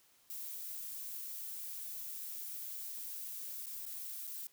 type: noise with dropouts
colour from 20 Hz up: violet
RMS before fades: -44 dBFS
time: 0.3-4.47 s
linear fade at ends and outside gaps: 0 ms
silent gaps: 3.659-3.667 / 3.854-3.864 / 4.269-4.275 s
effects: white hiss -68 dBFS RMS until 4.52 s